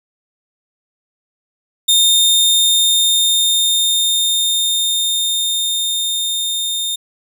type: tone with level ramp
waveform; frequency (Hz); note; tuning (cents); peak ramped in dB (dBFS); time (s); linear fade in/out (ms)
sawtooth; 3644; A#7; -40; -6 to -15; 1.88-6.96; 10
effects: none